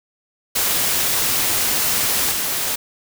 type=noise with level steps; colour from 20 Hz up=white; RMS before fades=-19 / -22 dBFS; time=0.55-2.76 s; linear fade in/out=10 ms; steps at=2.31 s; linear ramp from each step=10 ms; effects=none